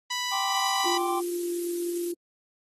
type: tone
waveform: 10% pulse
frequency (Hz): 987.8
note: B5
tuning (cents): 0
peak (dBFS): -19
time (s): 0.1-0.98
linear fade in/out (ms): 10
type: chord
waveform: triangle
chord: G suspended fourth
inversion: none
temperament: equal with one note detuned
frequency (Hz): 781.7 / 1046.5 / 1174.7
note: G5 / C6 / D6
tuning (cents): -5 / 0 / 0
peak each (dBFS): -28 / -31 / -31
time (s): 0.31-1.21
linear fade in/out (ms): 20
type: noise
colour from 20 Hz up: violet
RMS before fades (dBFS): -35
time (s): 0.55-2.12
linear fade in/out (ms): 5
type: tone with pitch glide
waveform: sine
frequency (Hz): 348.9 to 346.1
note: F4 to F4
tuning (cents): -2 to -16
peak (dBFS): -28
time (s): 0.85-2.14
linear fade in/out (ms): 10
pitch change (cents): -14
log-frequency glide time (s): 1.36-1.58
effects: AAC 32 kbps